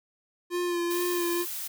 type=tone with vibrato; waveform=square; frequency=349.2 Hz; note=F4; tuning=in tune; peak=-27 dBFS; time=0.5-1.46 s; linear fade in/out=50 ms; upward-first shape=sine; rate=2.2 Hz; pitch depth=25 cents each way
type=noise; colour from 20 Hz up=blue; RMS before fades=-35 dBFS; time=0.9-1.68 s; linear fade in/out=10 ms
effects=none